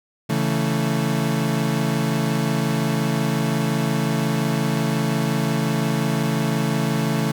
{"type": "chord", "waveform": "35% pulse", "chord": "A major", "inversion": "first", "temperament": "equal with one note detuned", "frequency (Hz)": [138.59, 164.24, 220], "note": ["C#3", "E3", "A3"], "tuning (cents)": [0, -6, 0], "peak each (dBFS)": -22, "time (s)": [0.29, 7.32], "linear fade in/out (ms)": 10, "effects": []}